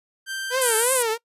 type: tone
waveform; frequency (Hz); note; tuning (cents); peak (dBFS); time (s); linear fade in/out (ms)
sawtooth; 1568; G6; 0; -24; 0.26-0.85; 50
type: tone with vibrato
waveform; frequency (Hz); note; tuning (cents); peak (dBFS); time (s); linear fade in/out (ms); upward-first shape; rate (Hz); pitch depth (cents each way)
sawtooth; 481.7; B4; -43; -17; 0.5-1.18; 50; triangle; 2.9; 190
type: band-pass noise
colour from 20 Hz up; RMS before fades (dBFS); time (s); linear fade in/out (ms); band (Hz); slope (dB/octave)
white; -24; 0.61-1.03; 10; 7600 to 11000; 48
effects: noise-tail reverb RT60 0.1 s tail -23 dB re dry + resampled to 32000 Hz